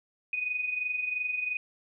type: tone with amplitude modulation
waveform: sine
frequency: 2489 Hz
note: D#7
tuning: in tune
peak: -26 dBFS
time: 0.33-1.57 s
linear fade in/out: 2 ms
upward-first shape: sine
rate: 22.9 Hz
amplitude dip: 60%
effects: none

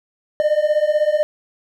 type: beating tone pair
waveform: triangle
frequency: 596 / 612 Hz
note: D5 / D#5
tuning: +25 / -29 cents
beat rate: 16 Hz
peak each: -16 / -15 dBFS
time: 0.4-1.23 s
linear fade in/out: 0 ms
effects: none

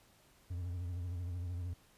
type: tone with vibrato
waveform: triangle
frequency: 88.4 Hz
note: F2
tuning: 22 cents sharp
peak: -35 dBFS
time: 0.5-1.74 s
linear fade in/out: 10 ms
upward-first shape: sine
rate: 13 Hz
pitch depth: 66 cents each way
effects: pink hiss -66 dBFS RMS until 1.97 s + resampled to 32000 Hz

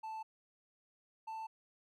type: tone pair in turn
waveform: triangle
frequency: 880 / 886.1 Hz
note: A5 / A5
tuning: 0 / +12 cents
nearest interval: unison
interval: 12 cents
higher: second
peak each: -39 / -39 dBFS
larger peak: neither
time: 0.03-0.23 / 1.27-1.47 s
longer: neither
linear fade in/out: 10 ms
effects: none

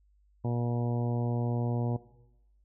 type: harmonic tone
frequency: 119.7 Hz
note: A#2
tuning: 46 cents sharp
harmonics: 1 / 2 / 3 / 4 / 5 / 6 / 7 / 8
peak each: -29 / -35 / -39 / -41 / -43 / -45 / -46 / -47 dBFS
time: 0.44-1.97 s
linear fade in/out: 10 ms
effects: noise-tail reverb RT60 0.9 s tail -17 dB re dry + added 50 Hz sine -62 dBFS peak until 2.64 s

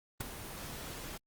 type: noise with ADSR envelope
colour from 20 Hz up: pink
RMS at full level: -32 dBFS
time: 0.2-1.18 s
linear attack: 10 ms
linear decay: 9 ms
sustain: -12 dB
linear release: 17 ms
effects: Opus 24 kbps

